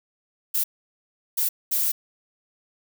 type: noise bursts at uneven times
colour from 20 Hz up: violet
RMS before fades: -23 dBFS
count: 3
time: 0.54-0.64 / 1.37-1.49 / 1.71-1.92 s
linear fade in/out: 10 ms
effects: none